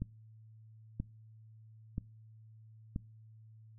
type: click train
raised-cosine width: 5 ms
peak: -23 dBFS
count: 4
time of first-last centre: 0.02-2.961 s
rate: 1.02 Hz
effects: noise-tail reverb RT60 0.4 s tail -24 dB re dry + added 110 Hz sine -54 dBFS peak until 3.78 s